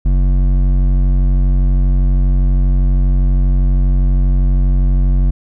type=tone with hard clipping; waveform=sine; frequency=46.25 Hz; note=F#1; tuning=in tune; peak=-11 dBFS; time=0.05-5.31 s; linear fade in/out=10 ms; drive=10 dB; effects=none